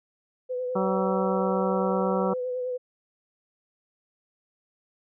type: tone with vibrato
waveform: sine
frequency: 502 Hz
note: B4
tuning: 28 cents sharp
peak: -27 dBFS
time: 0.49-2.78 s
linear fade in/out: 20 ms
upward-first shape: sine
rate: 9.7 Hz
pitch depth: 27 cents each way
type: harmonic tone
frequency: 190 Hz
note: F#3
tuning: 46 cents sharp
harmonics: 1 / 2 / 3 / 4 / 5 / 6 / 7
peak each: -27 / -30 / -32 / -33 / -34 / -35 / -35 dBFS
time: 0.75-2.34 s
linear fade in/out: 10 ms
effects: none